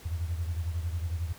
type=beating tone pair; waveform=sine; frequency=82.41 / 93.41 Hz; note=E2 / F#2; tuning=0 / +17 cents; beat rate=11 Hz; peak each=-30 / -36 dBFS; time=0.05-1.33 s; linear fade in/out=10 ms; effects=pink hiss -51 dBFS RMS until 1.38 s